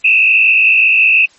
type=tone with frequency modulation; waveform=sine; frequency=2606 Hz; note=E7; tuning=20 cents flat; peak=-6 dBFS; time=0.04-1.26 s; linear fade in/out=10 ms; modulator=54.2 Hz; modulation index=2; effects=white hiss -48 dBFS RMS until 1.38 s + MP3 32 kbps